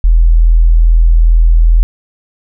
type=tone; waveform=sine; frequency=41.2 Hz; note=E1; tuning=in tune; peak=-3 dBFS; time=0.04-1.83 s; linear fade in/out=0 ms; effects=none